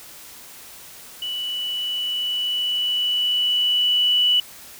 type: tone with level ramp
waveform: sine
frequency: 2960 Hz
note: F#7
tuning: in tune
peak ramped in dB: -25 to -14 dBFS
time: 1.22-4.4 s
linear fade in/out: 2 ms
effects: white hiss -42 dBFS RMS until 4.79 s